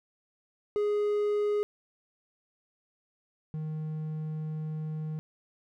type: tone pair in turn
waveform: triangle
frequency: 415.3 / 155.56 Hz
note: G#4 / D#3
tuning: 0 / 0 cents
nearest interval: octave + perfect fourth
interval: 1700 cents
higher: first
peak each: -23 / -30 dBFS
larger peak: first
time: 0.76-1.63 / 3.54-5.19 s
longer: second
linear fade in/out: 0 ms
effects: none